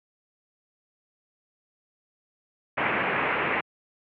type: low-pass noise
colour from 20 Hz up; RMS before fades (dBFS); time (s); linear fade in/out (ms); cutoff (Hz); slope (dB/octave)
white; -26; 2.77-3.61; 10; 2500; 48
effects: high-pass 150 Hz 12 dB/octave